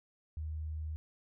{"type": "tone", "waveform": "sine", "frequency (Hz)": 77.78, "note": "D#2", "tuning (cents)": 0, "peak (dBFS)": -36, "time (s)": [0.37, 0.96], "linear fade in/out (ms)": 0, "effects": []}